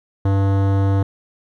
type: tone with hard clipping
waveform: sine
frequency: 98 Hz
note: G2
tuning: in tune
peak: -16 dBFS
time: 0.25-1.03 s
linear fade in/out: 5 ms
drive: 18 dB
effects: none